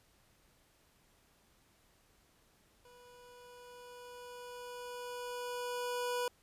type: tone with level ramp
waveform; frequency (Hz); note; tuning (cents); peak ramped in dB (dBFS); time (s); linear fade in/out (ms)
25% pulse; 490.2; B4; -13; -54 to -29; 2.85-6.28; 2
effects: pink hiss -69 dBFS RMS until 6.42 s + resampled to 32000 Hz